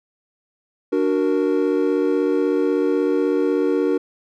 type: chord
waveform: triangle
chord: D augmented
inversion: none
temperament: equal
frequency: 293.7 / 370 / 466.2 Hz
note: D4 / F#4 / A#4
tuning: 0 / 0 / 0 cents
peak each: -19 dBFS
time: 0.92-3.98 s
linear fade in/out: 10 ms
effects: none